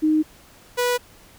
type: tone pair in turn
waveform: sine / sawtooth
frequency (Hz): 309.8 / 489.9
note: D#4 / B4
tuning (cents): -7 / -14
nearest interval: minor sixth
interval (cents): 793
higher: second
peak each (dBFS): -15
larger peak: neither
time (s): 0.02-0.23 / 0.77-0.98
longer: neither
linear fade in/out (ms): 20
effects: pink hiss -50 dBFS RMS until 1.38 s